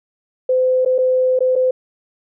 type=tone with dropouts; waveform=sine; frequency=512 Hz; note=C5; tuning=38 cents flat; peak=-12 dBFS; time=0.49-1.71 s; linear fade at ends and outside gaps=5 ms; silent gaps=0.85-0.859 / 0.982-0.986 / 1.391-1.405 / 1.555-1.56 s; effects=none